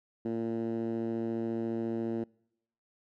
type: tone with band-pass filter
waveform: 10% pulse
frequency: 114.3 Hz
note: A#2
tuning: 34 cents flat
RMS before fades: -33 dBFS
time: 0.25-2.24 s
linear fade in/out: 5 ms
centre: 280 Hz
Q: 2.4
effects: noise-tail reverb RT60 0.8 s tail -26 dB re dry